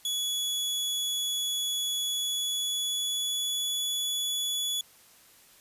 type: tone with pitch glide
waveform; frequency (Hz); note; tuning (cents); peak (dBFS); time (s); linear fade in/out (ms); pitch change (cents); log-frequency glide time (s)
sawtooth; 3390 to 3412; G#7 to G#7; +35 to +46; -25; 0.05-4.81; 2; +11; 2.01-3.83
effects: white hiss -57 dBFS RMS until 5.6 s + resampled to 32000 Hz